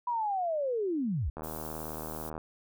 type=linear sweep; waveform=sine; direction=down; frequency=987.8 to 50.1 Hz; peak=-28 dBFS; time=0.07-1.3 s; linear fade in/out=5 ms
type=click train; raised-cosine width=1 ms; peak=-25 dBFS; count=80; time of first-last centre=1.37-2.379 s; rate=78.3 Hz
type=noise; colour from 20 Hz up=violet; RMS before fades=-44 dBFS; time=1.43-2.3 s; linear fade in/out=10 ms
effects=none